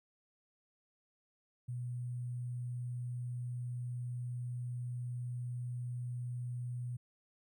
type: tone with sample-and-hold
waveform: sine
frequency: 122.6 Hz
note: B2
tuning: 12 cents flat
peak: -37 dBFS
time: 1.68-6.97 s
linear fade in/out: 10 ms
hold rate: 8820 Hz
effects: none